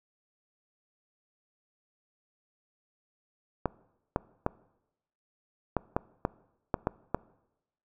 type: clicks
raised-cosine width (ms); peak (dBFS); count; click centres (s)
1; -12; 9; 3.657 / 4.161 / 4.464 / 5.767 / 5.965 / 6.251 / 6.742 / 6.871 / 7.146
effects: noise-tail reverb RT60 0.9 s tail -22 dB re dry